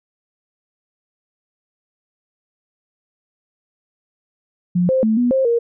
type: tone with pitch steps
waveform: sine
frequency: 177.6 / 523 / 219.6 / 244 / 530 / 468.8 Hz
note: F3 / C5 / A3 / B3 / C5 / A#4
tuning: +29 / -1 / -3 / -21 / +22 / +10 cents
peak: -13 dBFS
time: 4.75-5.59 s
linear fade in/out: 10 ms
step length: 140 ms
effects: none